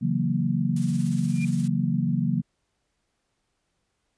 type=chord; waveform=sine; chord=F# dominant seventh; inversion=second; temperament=equal; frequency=138.59 / 164.81 / 185 / 233.1 Hz; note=C#3 / E3 / F#3 / A#3; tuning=0 / 0 / 0 / 0 cents; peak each=-27 dBFS; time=0.01-2.42 s; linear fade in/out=20 ms
type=noise with tremolo; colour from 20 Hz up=blue; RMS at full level=-39 dBFS; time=0.76-1.68 s; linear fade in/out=5 ms; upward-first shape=sine; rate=17 Hz; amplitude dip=40%
type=tone with exponential growth; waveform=sine; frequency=2400 Hz; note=D7; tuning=37 cents sharp; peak=-30 dBFS; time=1.27-1.45 s; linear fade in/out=5 ms; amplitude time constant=37 ms
effects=pink hiss -75 dBFS RMS until 4.17 s + resampled to 22050 Hz